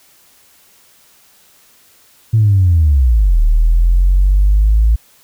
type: linear two-way sweep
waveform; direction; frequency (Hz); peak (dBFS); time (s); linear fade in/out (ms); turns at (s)
sine; down then up; 113.9 to 37.46 to 55.7; -6; 2.33-4.96; 10; 3.41
effects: tanh soft clip ceiling -3 dBFS + white hiss -49 dBFS RMS until 5.23 s